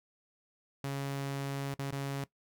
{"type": "tone with dropouts", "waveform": "sawtooth", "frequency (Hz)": 138.59, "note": "C#3", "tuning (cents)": 0, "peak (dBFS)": -30, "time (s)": [0.84, 2.24], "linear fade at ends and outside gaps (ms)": 2, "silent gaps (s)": [[1.74, 1.79], [1.907, 1.925]], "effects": ["noise-tail reverb RT60 0.1 s tail -18 dB re dry"]}